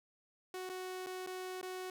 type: tone with dropouts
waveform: sawtooth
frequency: 370 Hz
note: F#4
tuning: in tune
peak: -37 dBFS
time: 0.54-1.9 s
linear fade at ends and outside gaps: 2 ms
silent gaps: 0.692-0.697 / 1.063-1.068 / 1.264-1.271 / 1.614-1.628 s
effects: none